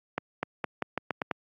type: accelerating click train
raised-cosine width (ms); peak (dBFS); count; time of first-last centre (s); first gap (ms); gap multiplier
0.5; -13; 8; 0.18-1.312; 250; 0.85
effects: high-pass 150 Hz 12 dB/octave + Opus 48 kbps